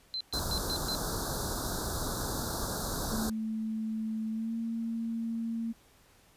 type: tone bursts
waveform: sine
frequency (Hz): 4083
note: C8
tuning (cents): -43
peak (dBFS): -32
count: 5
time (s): 0.14-0.95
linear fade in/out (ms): 0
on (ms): 66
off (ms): 120
type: band-stop noise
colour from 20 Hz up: pink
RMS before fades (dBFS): -34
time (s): 0.33-3.3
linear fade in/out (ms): 5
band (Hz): 1600 to 3700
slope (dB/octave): 96
type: tone with pitch glide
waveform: sine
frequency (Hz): 220 to 228.4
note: A3 to A#3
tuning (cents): 0 to -35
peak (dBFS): -31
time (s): 3.11-5.73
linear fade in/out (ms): 20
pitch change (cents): +65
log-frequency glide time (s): 4.32-4.54
effects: pink hiss -62 dBFS RMS until 6.36 s + resampled to 32000 Hz